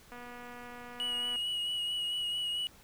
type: click train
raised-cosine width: 0.5 ms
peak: -33 dBFS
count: 302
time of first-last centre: 0.12-1.359 s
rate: 243 Hz
type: tone with vibrato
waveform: triangle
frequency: 2912 Hz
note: F#7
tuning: 28 cents flat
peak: -30 dBFS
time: 1-2.67 s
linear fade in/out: 0 ms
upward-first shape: sine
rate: 4.5 Hz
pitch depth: 22 cents each way
effects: pink hiss -58 dBFS RMS until 2.83 s